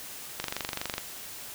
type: click train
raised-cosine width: 0.2 ms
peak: -13 dBFS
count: 15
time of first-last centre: 0.4-0.981 s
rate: 24.1 Hz
effects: white hiss -42 dBFS RMS until 1.54 s